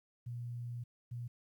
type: tone bursts at uneven times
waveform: sine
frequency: 120 Hz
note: B2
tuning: 49 cents flat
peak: -39 dBFS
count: 2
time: 0.26-0.84 / 1.11-1.28 s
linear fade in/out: 10 ms
effects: 12-bit